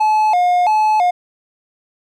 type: tone with vibrato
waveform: triangle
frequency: 784 Hz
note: G5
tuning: in tune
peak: -9 dBFS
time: 0-1.11 s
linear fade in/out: 10 ms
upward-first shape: square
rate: 1.5 Hz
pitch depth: 160 cents each way
effects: none